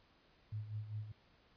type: tone with tremolo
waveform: sine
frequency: 106.7 Hz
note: G#2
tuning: 47 cents sharp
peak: -38 dBFS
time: 0.52-1.12 s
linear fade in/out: 5 ms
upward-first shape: sine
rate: 5 Hz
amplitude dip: 70%
effects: pink hiss -69 dBFS RMS until 1.56 s + resampled to 11025 Hz